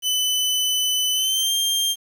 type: tone with pitch glide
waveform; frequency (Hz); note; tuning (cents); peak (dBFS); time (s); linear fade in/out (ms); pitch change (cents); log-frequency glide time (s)
sawtooth; 3009 to 3188; F#7 to G7; +28 to +28; -16; 0.02-1.96; 50; +100; 1.13-1.53
effects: 8-bit